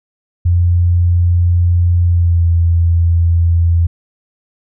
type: tone with pitch glide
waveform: sine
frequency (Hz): 87.31 to 84.63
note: F2 to E2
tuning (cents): 0 to +46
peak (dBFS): -8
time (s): 0.45-3.87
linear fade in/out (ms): 10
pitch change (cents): -54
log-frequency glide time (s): 2.02-2.47
effects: none